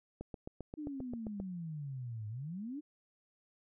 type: click train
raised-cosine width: 2 ms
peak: -29 dBFS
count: 10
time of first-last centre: 0.21-1.4 s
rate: 7.56 Hz
type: exponential two-way sweep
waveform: sine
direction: down then up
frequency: 311.1 to 103.83 to 311.1 Hz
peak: -39 dBFS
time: 0.77-2.81 s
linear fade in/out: 20 ms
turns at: 2.28 s
effects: none

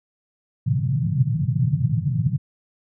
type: band-pass noise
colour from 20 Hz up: pink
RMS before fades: -21 dBFS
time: 0.66-2.38 s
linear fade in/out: 20 ms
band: 110 to 160 Hz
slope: 48 dB/octave
effects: none

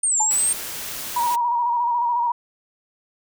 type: linear two-way sweep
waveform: sine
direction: down then up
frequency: 9020 to 7170 to 8710 Hz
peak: -17 dBFS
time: 0.03-0.53 s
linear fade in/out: 5 ms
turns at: 0.19 s
type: tone with exponential decay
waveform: sine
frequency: 866 Hz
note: A5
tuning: 28 cents flat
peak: -18 dBFS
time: 0.2-0.4 s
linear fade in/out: 5 ms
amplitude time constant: 43 ms
type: noise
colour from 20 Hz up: white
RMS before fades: -31 dBFS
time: 0.3-1.36 s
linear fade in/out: 10 ms
type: tone with vibrato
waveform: sine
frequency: 955 Hz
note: A#5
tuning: 42 cents sharp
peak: -18 dBFS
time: 1.16-2.32 s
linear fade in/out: 5 ms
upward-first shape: square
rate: 14 Hz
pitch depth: 35 cents each way
effects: none

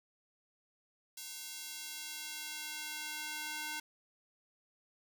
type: tone with high-pass filter sweep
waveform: square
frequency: 303.7 Hz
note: D#4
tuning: 42 cents flat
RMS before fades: -43 dBFS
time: 1.17-3.8 s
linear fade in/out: 5 ms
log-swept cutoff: 4800 to 1400 Hz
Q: 0.71
effects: none

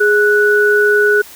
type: tone pair together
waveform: sine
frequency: 415.3 / 1477.5 Hz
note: G#4 / F#6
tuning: 0 / -3 cents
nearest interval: octave + minor seventh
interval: 2197 cents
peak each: -11 dBFS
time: 0-1.22 s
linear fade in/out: 10 ms
effects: white hiss -37 dBFS RMS until 1.35 s

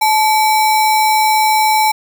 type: tone with sample-and-hold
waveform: sine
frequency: 866 Hz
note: A5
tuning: 28 cents flat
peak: -9 dBFS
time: 0.01-1.92 s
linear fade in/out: 10 ms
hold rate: 3150 Hz
effects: none

